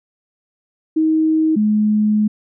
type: tone pair in turn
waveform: sine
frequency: 315.9 / 212.1 Hz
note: D#4 / G#3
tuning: +26 / +37 cents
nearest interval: perfect fifth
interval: 689 cents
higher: first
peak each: -12 dBFS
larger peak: neither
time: 0.96-1.56 / 1.56-2.28 s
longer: second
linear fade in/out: 10 ms
effects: none